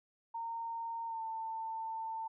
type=tone with pitch glide; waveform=sine; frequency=919 to 894.9 Hz; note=A#5 to A5; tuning=-25 to +29 cents; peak=-37 dBFS; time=0.34-2.28 s; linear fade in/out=10 ms; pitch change=-46 cents; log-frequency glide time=1.06-1.21 s; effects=none